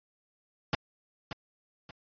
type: noise with echo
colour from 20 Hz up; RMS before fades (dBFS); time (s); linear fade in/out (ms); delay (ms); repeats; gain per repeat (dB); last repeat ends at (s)
pink; -27; 0.73-0.75; 2; 580; 2; -10; 1.91
effects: resampled to 11025 Hz